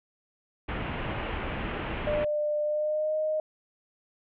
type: low-pass noise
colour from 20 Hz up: pink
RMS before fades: -33 dBFS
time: 0.68-2.25 s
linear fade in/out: 10 ms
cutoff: 3000 Hz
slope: 48 dB/octave
type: tone with pitch glide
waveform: sine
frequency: 598 to 619.8 Hz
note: D5 to D#5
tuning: +31 to -7 cents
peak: -25 dBFS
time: 2.07-3.4 s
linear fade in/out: 2 ms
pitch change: +62 cents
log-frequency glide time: 2.63-3.15 s
effects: none